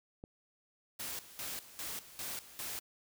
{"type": "click", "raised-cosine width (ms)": 2, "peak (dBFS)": -33, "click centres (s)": 0.239}
{"type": "noise with tremolo", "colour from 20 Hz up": "white", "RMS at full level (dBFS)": -41, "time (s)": [0.99, 2.8], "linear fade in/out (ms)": 10, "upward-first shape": "square", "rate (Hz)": 2.5, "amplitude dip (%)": 80}
{"effects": []}